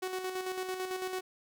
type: tone with tremolo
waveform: sawtooth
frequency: 371.9 Hz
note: F#4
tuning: 9 cents sharp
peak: -29 dBFS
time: 0.02-1.21 s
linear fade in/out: 10 ms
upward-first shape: square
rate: 9 Hz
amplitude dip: 45%
effects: none